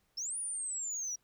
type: linear two-way sweep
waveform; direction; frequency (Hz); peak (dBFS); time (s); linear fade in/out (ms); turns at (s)
sine; up then down; 5130 to 9760 to 5650; -33; 0.17-1.16; 10; 0.38
effects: tanh soft clip ceiling -33 dBFS + pink hiss -75 dBFS RMS until 1.23 s